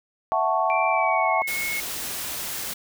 sine chord, F# minor seventh, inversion third, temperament equal, 659.3 / 740 / 880 / 1108.7 Hz, E5 / F#5 / A5 / C#6, 0 / 0 / 0 / 0 cents, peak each -25 dBFS, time 0.32-1.42 s, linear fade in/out 0 ms
sine tone with pitch glide, 2349 to 2179 Hz, D7 to C#7, 0 to -30 cents, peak -26 dBFS, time 0.7-1.8 s, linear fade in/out 0 ms, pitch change -130 cents, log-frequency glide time 0.9-1.31 s
white noise, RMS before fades -31 dBFS, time 1.47-2.74 s, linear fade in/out 10 ms
effects none

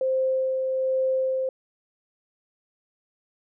sine tone with tremolo, 523.3 Hz, C5, in tune, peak -20 dBFS, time 0.01-1.49 s, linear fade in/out 2 ms, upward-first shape sine, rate 1.2 Hz, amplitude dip 30%, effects none

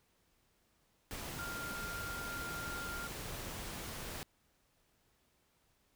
sine tone in noise, 1396 Hz, F6, 1 cent flat, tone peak -42 dBFS, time 1.39-3.07 s, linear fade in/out 0 ms, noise pink, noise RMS -44 dBFS, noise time 1.11-4.23 s, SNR -1 dB, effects pink hiss -74 dBFS RMS until 5.95 s

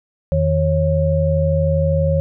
sine tone cluster, 83.7 / 156.2 / 547 Hz, E2 / D#3 / C#5, +27 / +7 / -23 cents, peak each -18 dBFS, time 0.32-2.2 s, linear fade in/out 0 ms, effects none

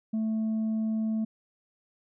sine tone, 220 Hz, A3, in tune, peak -23 dBFS, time 0.13-1.25 s, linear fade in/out 10 ms, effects tanh soft clip ceiling -25 dBFS

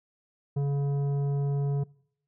sine tone with tanh clipping, 141.2 Hz, C#3, 32 cents sharp, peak -26 dBFS, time 0.56-1.84 s, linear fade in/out 10 ms, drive 10 dB, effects noise-tail reverb RT60 0.7 s tail -24 dB re dry

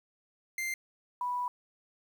45% pulse / sine tone pair in turn, 2093 / 984.3 Hz, C7 / B5, 0 / -6 cents, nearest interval octave + minor second, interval 1306 cents, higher first, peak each -32 / -30 dBFS, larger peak second, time 0.58-0.74 / 1.21-1.48 s, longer second, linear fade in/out 2 ms, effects 10-bit

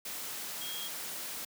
sine tone in noise, 3264 Hz, G#7, 31 cents flat, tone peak -40 dBFS, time 0.61-0.88 s, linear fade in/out 5 ms, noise white, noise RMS -40 dBFS, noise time 0.05-1.45 s, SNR -3 dB, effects high-pass 150 Hz 12 dB/octave

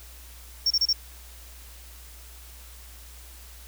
triangle tone bursts, 5490 Hz, F8, 31 cents flat, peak -18 dBFS, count 4, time 0.66-0.93 s, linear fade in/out 5 ms, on 45 ms, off 30 ms, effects added 60 Hz sine -45 dBFS peak until 3.67 s + white hiss -49 dBFS RMS until 3.67 s

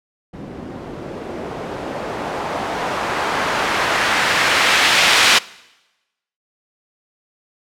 blue noise with low-pass filter sweep, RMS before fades -19 dBFS, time 0.33-5.39 s, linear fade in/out 10 ms, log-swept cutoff 250 to 3000 Hz, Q 0.87, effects noise-tail reverb RT60 1.0 s tail -22 dB re dry

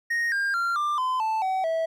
triangle tone with pitch steps, 1864.7 / 1604.7 / 1380.9 / 1188.3 / 1022.6 / 880 / 757.3 / 651.7 Hz, A#6 / G6 / F6 / D6 / C6 / A5 / F#5 / E5, 0 / +40 / -20 / +20 / -40 / 0 / +40 / -20 cents, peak -21 dBFS, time 0.1-1.86 s, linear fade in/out 10 ms, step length 220 ms, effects none

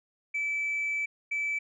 sine tone bursts at uneven times, 2311 Hz, D7, 28 cents flat, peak -26 dBFS, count 2, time 0.34-1.06 / 1.31-1.59 s, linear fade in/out 10 ms, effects tanh soft clip ceiling -25 dBFS

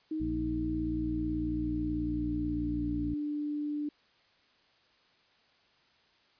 sine tone with pitch glide, 313.3 to 295.7 Hz, D#4 to D4, +12 to +12 cents, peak -31 dBFS, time 0.11-3.89 s, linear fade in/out 5 ms, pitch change -100 cents, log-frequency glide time 0.83-3 s
harmonic tone, 58.27 Hz, A#1, in tune, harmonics 1 / 2 / 3 / 4, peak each -37 / -40 / -42 / -43 dBFS, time 0.2-3.14 s, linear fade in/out 5 ms
effects white hiss -66 dBFS RMS until 6.39 s + resampled to 11025 Hz

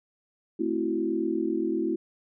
sine chord, F# half-diminished seventh, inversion first, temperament equal, 220 / 261.6 / 329.6 / 370 Hz, A3 / C4 / E4 / F#4, 0 / 0 / 0 / 0 cents, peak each -33 / -33 / -27 / -31 dBFS, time 0.59-1.96 s, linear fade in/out 10 ms, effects none

